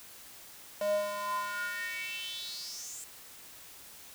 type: tone with high-pass filter sweep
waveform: square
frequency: 204.5 Hz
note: G#3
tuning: 26 cents flat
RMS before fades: -36 dBFS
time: 0.81-3.04 s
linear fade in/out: 2 ms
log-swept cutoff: 530 to 7900 Hz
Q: 6.2
effects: white hiss -51 dBFS RMS until 4.14 s